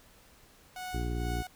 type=tone with tremolo; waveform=sawtooth; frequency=736 Hz; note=F#5; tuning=9 cents flat; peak=-33 dBFS; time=0.76-1.47 s; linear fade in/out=2 ms; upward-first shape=sine; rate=2.1 Hz; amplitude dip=70%
type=harmonic tone; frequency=59.1 Hz; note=A#1; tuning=24 cents sharp; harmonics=1 / 2 / 3 / 4 / 5 / 6 / 7; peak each=-32 / -37 / -44 / -44 / -41 / -42 / -44 dBFS; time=0.93-1.43 s; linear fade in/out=20 ms
effects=pink hiss -59 dBFS RMS until 1.55 s